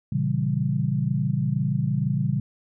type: chord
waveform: sine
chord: A# diminished seventh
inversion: none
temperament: equal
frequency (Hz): 116.54 / 138.59 / 164.81 / 196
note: A#2 / C#3 / E3 / G3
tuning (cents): 0 / 0 / 0 / 0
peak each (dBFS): -28 / -24 / -28 / -28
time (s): 0.12-2.4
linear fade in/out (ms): 5
effects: none